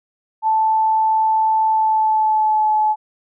sine tone with pitch glide, 878 to 858.4 Hz, A5 to A5, -4 to -43 cents, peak -13 dBFS, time 0.42-2.96 s, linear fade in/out 50 ms, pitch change -39 cents, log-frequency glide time 1.68-2.72 s, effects none

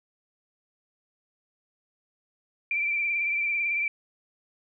sine tone with vibrato, 2349 Hz, D7, in tune, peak -24 dBFS, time 2.71-3.88 s, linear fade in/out 2 ms, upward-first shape triangle, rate 18 Hz, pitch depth 44 cents each way, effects none

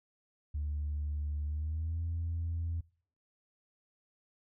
sine tone with pitch glide, 74 to 83.54 Hz, D2 to E2, +14 to +24 cents, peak -31 dBFS, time 0.54-2.81 s, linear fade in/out 10 ms, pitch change +210 cents, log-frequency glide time 1.46-2.01 s, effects noise-tail reverb RT60 0.5 s tail -24 dB re dry + tanh soft clip ceiling -29 dBFS

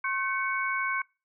sine tone cluster, 1075 / 1529 / 2227 Hz, C6 / G6 / C#7, +47 / -44 / +7 cents, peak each -31 dBFS, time 0.04-1.02 s, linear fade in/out 5 ms, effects noise-tail reverb RT60 0.3 s tail -25 dB re dry

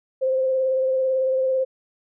sine tone with vibrato, 523.3 Hz, C5, in tune, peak -18 dBFS, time 0.21-1.65 s, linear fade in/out 20 ms, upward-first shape sine, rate 18 Hz, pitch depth 20 cents each way, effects none

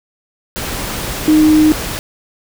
sine tone in noise, 308.8 Hz, D#4, 13 cents flat, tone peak -6 dBFS, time 1.28-1.72 s, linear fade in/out 0 ms, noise pink, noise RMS -22 dBFS, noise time 0.56-1.99 s, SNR +13 dB, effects none

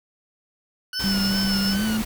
20% pulse tone with vibrato, 1476 Hz, F#6, 5 cents flat, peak -26 dBFS, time 0.93-1.97 s, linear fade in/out 2 ms, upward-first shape sine, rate 2.6 Hz, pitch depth 61 cents each way
sine tone with tremolo, 5274 Hz, E8, in tune, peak -23 dBFS, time 0.93-1.77 s, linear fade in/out 50 ms, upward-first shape triangle, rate 7 Hz, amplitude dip 45%
pink noise, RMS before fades -31 dBFS, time 0.99-2.05 s, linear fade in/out 10 ms
sine tone with pitch glide, 195.8 to 218.5 Hz, G3 to A3, -2 to -12 cents, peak -21 dBFS, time 1.04-2.02 s, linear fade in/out 0 ms, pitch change +190 cents, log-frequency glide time 1.76-1.84 s
effects none

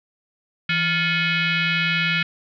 sine tone with frequency modulation, 164.81 Hz, E3, in tune, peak -18 dBFS, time 0.69-2.23 s, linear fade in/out 5 ms, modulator 785 Hz, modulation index 3.9, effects none

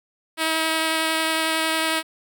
5% pulse tone with vibrato, 320.4 Hz, E4, 49 cents flat, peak -9 dBFS, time 0.37-2.03 s, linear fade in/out 50 ms, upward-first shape sine, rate 11 Hz, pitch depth 9 cents each way, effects none

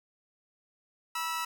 sawtooth tone pair together, 969 / 1315.7 Hz, B5 / E6, -33 / -4 cents, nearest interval perfect fourth, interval 529 cents, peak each -31 / -30 dBFS, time 1.15-1.45 s, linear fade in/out 5 ms, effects 11-bit

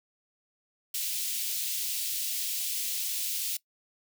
white high-pass noise, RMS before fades -32 dBFS, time 0.94-3.57 s, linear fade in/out 5 ms, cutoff 2700 Hz, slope 24 dB/octave, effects noise-tail reverb RT60 0.1 s tail -21 dB re dry

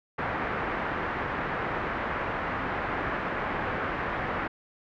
white low-pass noise, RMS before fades -31 dBFS, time 0.18-4.48 s, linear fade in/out 10 ms, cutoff 1800 Hz, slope 24 dB/octave, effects none

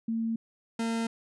sine / 40% pulse tone pair in turn, 226.6 / 228.2 Hz, A#3 / A#3, -49 / -37 cents, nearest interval unison, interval 12 cents, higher second, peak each -27 / -27 dBFS, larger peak neither, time 0.08-0.36 / 0.79-1.07 s, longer neither, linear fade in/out 5 ms, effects resampled to 24000 Hz

